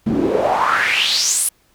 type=noise with band-pass filter sweep; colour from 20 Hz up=pink; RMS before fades=-17 dBFS; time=0.06-1.49 s; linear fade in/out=5 ms; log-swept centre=210 to 11000 Hz; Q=5.4; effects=pink hiss -58 dBFS RMS until 1.74 s